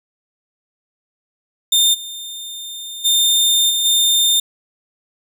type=tone with level steps; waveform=sawtooth; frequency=3618 Hz; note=A7; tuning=48 cents sharp; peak=-8 / -25 / -9 / -13 / -9 dBFS; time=1.72-4.4 s; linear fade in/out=5 ms; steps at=1.93 / 3.04 / 3.69 / 3.84 s; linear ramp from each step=20 ms; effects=none